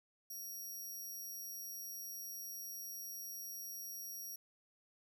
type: tone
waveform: 5% pulse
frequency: 5670 Hz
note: F8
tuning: 25 cents sharp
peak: -39 dBFS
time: 0.3-4.36 s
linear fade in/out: 5 ms
effects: none